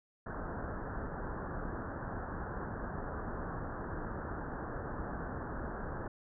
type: low-pass noise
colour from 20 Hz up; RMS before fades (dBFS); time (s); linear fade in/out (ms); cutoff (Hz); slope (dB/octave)
pink; -40; 0.26-6.08; 5; 1700; 96
effects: none

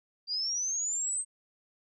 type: linear sweep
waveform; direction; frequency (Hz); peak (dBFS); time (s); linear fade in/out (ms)
sine; up; 4699 to 8372; -29; 0.27-1.25; 50
effects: none

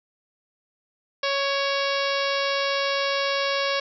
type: harmonic tone with a mistuned harmonic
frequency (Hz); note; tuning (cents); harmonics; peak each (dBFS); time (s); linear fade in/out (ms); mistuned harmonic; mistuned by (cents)
554.4; C#5; 0; 1 / 2 / 3 / 4 / 5 / 6 / 7 / 8 / 9 / 10; -26 / -29 / -31 / -32 / -33 / -34 / -34 / -35 / -36 / -36; 1.23-3.8; 5; 4; +28
effects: none

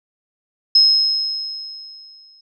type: tone with exponential decay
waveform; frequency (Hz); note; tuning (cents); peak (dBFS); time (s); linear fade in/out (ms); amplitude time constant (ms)
sine; 5150; E8; -41; -7; 0.75-2.41; 5; 360
effects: none

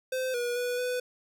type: tone with pitch steps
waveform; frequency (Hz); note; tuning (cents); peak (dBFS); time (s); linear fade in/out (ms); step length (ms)
square; 516 / 482.8 / 490.7 / 497.5; C5 / B4 / B4 / B4; -24 / -39 / -11 / +13; -29; 0.12-1; 5; 220
effects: none

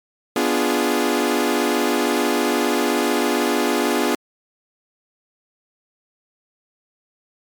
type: chord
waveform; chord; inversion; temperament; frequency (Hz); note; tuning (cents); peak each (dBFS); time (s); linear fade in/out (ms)
sawtooth; B diminished seventh; none; equal; 246.9 / 293.7 / 349.2 / 415.3; B3 / D4 / F4 / Ab4; 0 / 0 / 0 / 0; -19; 0.36-4.15; 2
effects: MP3 96 kbps

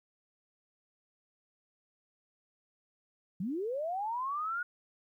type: linear sweep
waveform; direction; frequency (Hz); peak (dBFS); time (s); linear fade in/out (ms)
sine; up; 164.81 to 1461; -32; 3.4-4.63; 5
effects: 12-bit

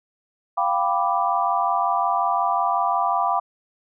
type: chord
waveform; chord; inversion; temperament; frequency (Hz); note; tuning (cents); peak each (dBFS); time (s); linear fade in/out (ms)
sine; G dominant seventh; third; equal; 698.5 / 784 / 987.8 / 1174.7; F5 / G5 / B5 / D6; 0 / 0 / 0 / 0; -24; 0.57-3.4; 10
effects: none

